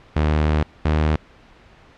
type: tone pair in turn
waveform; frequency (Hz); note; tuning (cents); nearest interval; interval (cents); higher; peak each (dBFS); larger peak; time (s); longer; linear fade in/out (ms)
sawtooth; 76.4 / 77.06; D#2 / D#2; -31 / -16; unison; 15; second; -12; neither; 0.16-0.63 / 0.85-1.16; first; 5
effects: pink hiss -49 dBFS RMS until 1.97 s + low-pass 3000 Hz 12 dB/octave